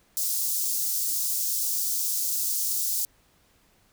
white high-pass noise, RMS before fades -27 dBFS, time 0.17-3.05 s, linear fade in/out 0 ms, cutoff 5100 Hz, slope 24 dB/octave, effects pink hiss -63 dBFS RMS until 3.92 s

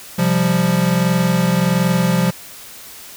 square chord, C suspended fourth, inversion none, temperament equal, 130.81 / 174.61 / 196 Hz, C3 / F3 / G3, 0 / 0 / 0 cents, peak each -22 / -16 / -21 dBFS, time 0.18-2.31 s, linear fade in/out 10 ms, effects white hiss -37 dBFS RMS until 3.16 s

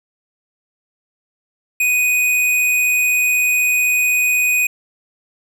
square tone, 2489 Hz, D#7, in tune, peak -14 dBFS, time 1.8-4.67 s, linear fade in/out 5 ms, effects none

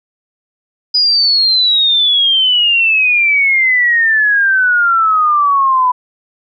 sine exponential sweep, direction down, 4978 to 990 Hz, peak -8 dBFS, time 0.94-5.92 s, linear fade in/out 10 ms, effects none

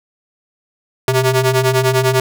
sawtooth ring-modulated tone, 260 Hz, C4, 11 cents flat, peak -5 dBFS, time 1.08-2.2 s, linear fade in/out 2 ms, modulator 135 Hz, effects none

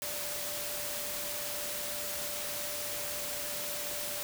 sine tone in noise, 587.3 Hz, D5, in tune, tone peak -44 dBFS, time 0.02-4.23 s, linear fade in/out 0 ms, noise white, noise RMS -37 dBFS, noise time 0.02-4.23 s, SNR -10 dB, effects none

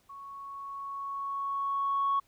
sine tone with level ramp, 1108.7 Hz, C#6, in tune, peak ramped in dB -43 to -23 dBFS, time 0.09-2.2 s, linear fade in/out 10 ms, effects tanh soft clip ceiling -21 dBFS + pink hiss -68 dBFS RMS until 2.27 s

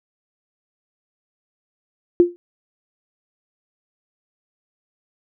sine tone with exponential decay, 349.2 Hz, F4, in tune, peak -5 dBFS, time 2.2-2.36 s, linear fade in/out 0 ms, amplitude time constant 33 ms, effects none

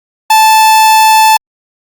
45% pulse tone, 876 Hz, A5, 8 cents flat, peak -3 dBFS, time 0.3-1.37 s, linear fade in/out 5 ms, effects Opus 48 kbps

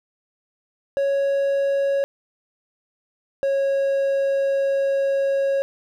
triangle tone pair in turn, 554.4 / 549 Hz, C#5 / C#5, 0 / -17 cents, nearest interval unison, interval 17 cents, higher first, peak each -16 dBFS, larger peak neither, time 0.97-2.04 / 3.43-5.62 s, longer second, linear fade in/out 0 ms, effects none

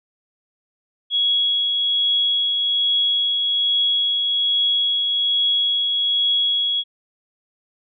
sine tone with tremolo, 3334 Hz, G#7, 6 cents sharp, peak -15 dBFS, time 1.1-6.84 s, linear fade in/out 50 ms, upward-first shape triangle, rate 1.2 Hz, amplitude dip 30%, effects none

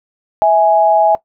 sine tone pair together, 653 / 832 Hz, E5 / G#5, -17 / +3 cents, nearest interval major third, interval 420 cents, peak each -10 dBFS, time 0.42-1.15 s, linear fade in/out 0 ms, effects noise-tail reverb RT60 0.1 s tail -17 dB re dry

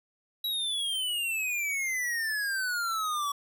square exponential sweep, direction down, 3911 to 1127 Hz, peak -29 dBFS, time 0.44-3.32 s, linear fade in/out 5 ms, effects none

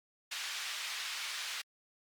white band-pass noise, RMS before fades -40 dBFS, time 0.31-1.62 s, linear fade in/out 10 ms, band 1500 to 4200 Hz, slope 12 dB/octave, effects Opus 48 kbps

